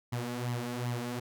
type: tone with flanger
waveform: sawtooth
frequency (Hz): 121.5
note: B2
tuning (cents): -28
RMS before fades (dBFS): -35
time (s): 0.12-1.2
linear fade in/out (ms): 10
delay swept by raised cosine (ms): 0.96 to 4.76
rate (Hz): 2.6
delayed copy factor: +0.65
effects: none